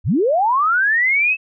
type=linear sweep; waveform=sine; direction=up; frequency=55 to 2637 Hz; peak=-13 dBFS; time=0.04-1.37 s; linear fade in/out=50 ms; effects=none